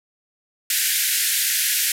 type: band-pass noise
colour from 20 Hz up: white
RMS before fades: -21 dBFS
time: 0.7-1.92 s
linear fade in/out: 2 ms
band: 1500 to 15000 Hz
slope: 96 dB/octave
effects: none